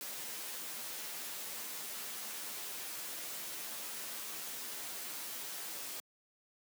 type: noise with comb filter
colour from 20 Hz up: white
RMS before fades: -43 dBFS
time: 0.01-6 s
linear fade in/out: 0 ms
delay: 11 ms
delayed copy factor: -0.6
effects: high-pass 200 Hz 12 dB/octave